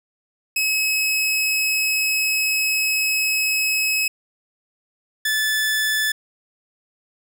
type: tone pair in turn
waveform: sawtooth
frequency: 2566 / 1740.7 Hz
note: E7 / A6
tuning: -47 / -19 cents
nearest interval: perfect fifth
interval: 672 cents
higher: first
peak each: -15 dBFS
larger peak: neither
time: 0.56-4.08 / 5.25-6.12 s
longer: first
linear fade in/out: 5 ms
effects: none